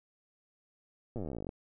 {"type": "slowing click train", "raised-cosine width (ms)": 2, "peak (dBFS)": -26, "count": 24, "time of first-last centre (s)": [1.16, 1.491], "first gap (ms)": 8, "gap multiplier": 1.05, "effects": []}